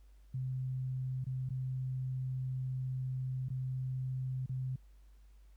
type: tone with dropouts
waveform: sine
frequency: 129.6 Hz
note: C3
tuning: 16 cents flat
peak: -34 dBFS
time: 0.34-4.76 s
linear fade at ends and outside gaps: 5 ms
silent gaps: 1.243-1.266 / 1.491-1.504 / 3.486-3.502 / 4.461-4.493 s
effects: added 50 Hz sine -56 dBFS peak until 5.56 s + pink hiss -75 dBFS RMS until 5.56 s